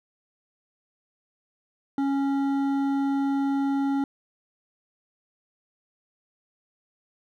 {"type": "tone with hard clipping", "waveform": "triangle", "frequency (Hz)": 276.3, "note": "C#4", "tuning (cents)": -6, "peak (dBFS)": -24, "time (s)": [1.98, 4.04], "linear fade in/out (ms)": 2, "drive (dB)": 13, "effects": []}